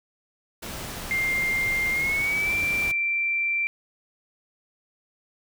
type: noise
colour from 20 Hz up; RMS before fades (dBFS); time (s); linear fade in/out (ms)
pink; -35; 0.62-2.92; 10
type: tone with pitch glide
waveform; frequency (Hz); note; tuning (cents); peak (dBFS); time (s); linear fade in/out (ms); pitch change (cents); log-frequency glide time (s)
sine; 2107 to 2351; C7 to D7; +12 to +1; -22; 1.11-3.67; 0; +189; 1.91-2.54
effects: none